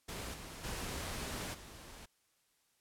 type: noise with level steps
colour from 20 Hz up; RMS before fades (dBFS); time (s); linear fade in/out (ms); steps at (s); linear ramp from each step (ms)
pink; -43 / -48 / -41 / -52; 0.08-2.06; 10; 0.33 / 0.63 / 1.53; 20
effects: white hiss -75 dBFS RMS until 2.8 s + low-pass 12000 Hz 12 dB/octave